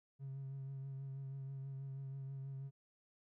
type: tone with vibrato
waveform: triangle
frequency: 135.8 Hz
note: C#3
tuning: 35 cents flat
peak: -40 dBFS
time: 0.19-2.71 s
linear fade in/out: 50 ms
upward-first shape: triangle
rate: 6.2 Hz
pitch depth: 29 cents each way
effects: tanh soft clip ceiling -39 dBFS